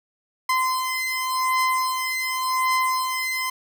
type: beating tone pair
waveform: 30% pulse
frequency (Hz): 1031 / 1031.89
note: C6 / C6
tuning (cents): -26 / -24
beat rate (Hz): 0.89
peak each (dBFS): -21 / -22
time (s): 0.49-3.5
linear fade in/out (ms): 5
effects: none